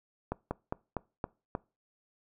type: slowing click train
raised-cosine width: 1 ms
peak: -18 dBFS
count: 6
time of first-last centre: 0.32-1.551 s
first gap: 190 ms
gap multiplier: 1.13
effects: noise-tail reverb RT60 0.3 s tail -23 dB re dry